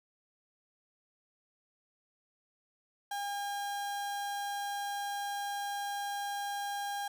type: tone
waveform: 35% pulse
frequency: 808 Hz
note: G#5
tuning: 48 cents flat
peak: -33 dBFS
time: 3.11-7.08 s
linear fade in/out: 5 ms
effects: none